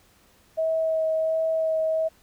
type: tone with vibrato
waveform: sine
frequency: 641 Hz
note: E5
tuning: 49 cents flat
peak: -21 dBFS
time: 0.57-2.09 s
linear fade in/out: 20 ms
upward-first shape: sine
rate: 1.4 Hz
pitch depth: 11 cents each way
effects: pink hiss -59 dBFS RMS until 2.22 s

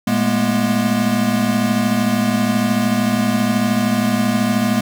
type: tone cluster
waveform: square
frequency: 114.3 / 207.7 / 221.7 / 240.6 Hz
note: A#2 / G#3 / A3 / B3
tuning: -34 / 0 / +13 / -45 cents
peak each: -26 / -19 / -25 / -19 dBFS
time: 0.07-4.81 s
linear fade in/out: 5 ms
effects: none

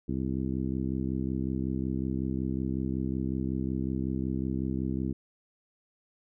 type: harmonic tone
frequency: 65.41 Hz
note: C2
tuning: in tune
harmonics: 1 / 2 / 3 / 4 / 5 / 6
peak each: -36 / -35 / -33 / -34 / -36 / -44 dBFS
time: 0.08-5.13 s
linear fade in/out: 10 ms
effects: none

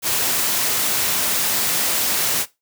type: high-pass noise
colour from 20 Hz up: white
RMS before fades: -20 dBFS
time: 0.02-2.46 s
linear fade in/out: 50 ms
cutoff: 100 Hz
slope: 12 dB/octave
effects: noise-tail reverb RT60 0.2 s tail -17 dB re dry

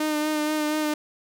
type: tone with vibrato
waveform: sawtooth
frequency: 304.5 Hz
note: D#4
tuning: 37 cents flat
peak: -19 dBFS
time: 0-0.94 s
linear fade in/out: 5 ms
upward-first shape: sine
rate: 4.2 Hz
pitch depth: 23 cents each way
effects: none

